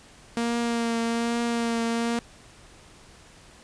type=tone with vibrato; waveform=sawtooth; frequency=233.1 Hz; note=A#3; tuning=in tune; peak=-20 dBFS; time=0.37-2.19 s; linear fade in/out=0 ms; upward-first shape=triangle; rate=1.2 Hz; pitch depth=23 cents each way; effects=pink hiss -51 dBFS RMS until 3.63 s + resampled to 22050 Hz